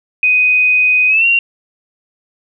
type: tone with pitch glide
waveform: sine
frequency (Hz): 2499 to 2757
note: D#7 to F7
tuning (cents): +7 to -23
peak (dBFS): -8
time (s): 0.23-1.39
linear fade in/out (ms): 2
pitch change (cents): +170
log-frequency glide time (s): 1.08-1.26
effects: none